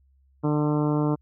harmonic tone, 149.4 Hz, D3, 30 cents sharp, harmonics 1 / 2 / 3 / 4 / 5 / 6 / 7 / 8 / 9, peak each -24 / -24 / -30 / -34 / -38 / -36 / -37 / -41 / -43 dBFS, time 0.43-1.16 s, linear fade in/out 20 ms, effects added 67 Hz sine -58 dBFS peak until 1.21 s

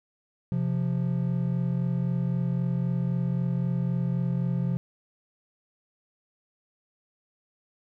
triangle tone pair together, 130.9 / 174.73 Hz, C3 / F3, +1 / +1 cents, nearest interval perfect fourth, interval 500 cents, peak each -25 dBFS, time 0.52-4.77 s, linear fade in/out 0 ms, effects none

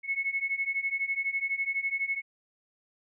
sine beating tone pair, 2188 / 2200 Hz, C#7 / C#7, -23 / -14 cents, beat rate 12 Hz, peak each -32 / -30 dBFS, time 0.03-2.22 s, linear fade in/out 50 ms, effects none

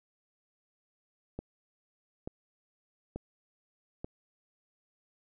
click train, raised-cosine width 2 ms, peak -24 dBFS, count 4, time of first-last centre 1.39-4.045 s, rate 1.13 Hz, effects none

